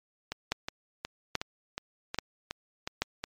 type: two click trains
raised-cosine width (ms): 0.2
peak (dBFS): -16 / -10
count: 9 / 4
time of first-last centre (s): 0.32-3.24 / 0.52-3.02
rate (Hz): 2.74 / 1.2
effects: MP3 96 kbps